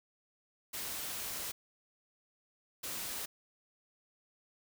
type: noise bursts at uneven times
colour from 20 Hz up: white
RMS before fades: -40 dBFS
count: 2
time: 0.73-1.52 / 2.83-3.26 s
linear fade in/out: 10 ms
effects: none